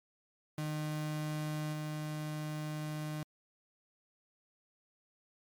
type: tone with level steps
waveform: 35% pulse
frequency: 152.7 Hz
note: D#3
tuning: 32 cents flat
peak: -33 / -35 dBFS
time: 0.58-3.23 s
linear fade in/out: 2 ms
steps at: 1.72 s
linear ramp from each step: 20 ms
effects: MP3 96 kbps